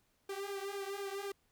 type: tone with flanger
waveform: sawtooth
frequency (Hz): 396.4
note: G4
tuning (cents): +19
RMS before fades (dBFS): -41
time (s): 0.29-1.32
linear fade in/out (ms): 5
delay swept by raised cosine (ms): 1 to 3.8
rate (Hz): 4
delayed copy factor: -0.8
effects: pink hiss -75 dBFS RMS until 1.51 s